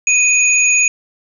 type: tone pair together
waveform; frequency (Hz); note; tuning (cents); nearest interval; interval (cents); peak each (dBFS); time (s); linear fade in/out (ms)
sine; 2489 / 6738; D#7 / G#8; 0 / +24; octave + perfect fourth; 1724; -11 / -14; 0.07-0.88; 2
effects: none